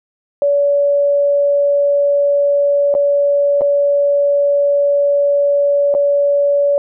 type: tone with dropouts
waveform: sine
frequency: 570 Hz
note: C#5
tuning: 48 cents sharp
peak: -10 dBFS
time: 0.42-6.78 s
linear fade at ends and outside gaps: 1 ms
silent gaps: 2.941-2.95 / 3.61-3.617 / 5.941-5.949 s
effects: none